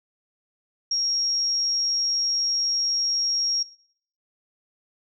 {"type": "tone", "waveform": "sine", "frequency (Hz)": 5588, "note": "F8", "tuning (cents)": 0, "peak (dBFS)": -21, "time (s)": [0.91, 3.63], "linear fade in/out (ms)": 5, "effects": ["noise-tail reverb RT60 0.6 s tail -20 dB re dry"]}